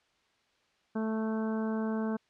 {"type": "harmonic tone", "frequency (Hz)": 220, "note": "A3", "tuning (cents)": 0, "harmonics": [1, 2, 3, 4, 5, 6, 7], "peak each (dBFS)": [-30, -37, -42, -44, -46, -50, -47], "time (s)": [0.95, 2.17], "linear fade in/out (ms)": 10, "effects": ["white hiss -70 dBFS RMS until 2.29 s", "low-pass 4000 Hz 12 dB/octave"]}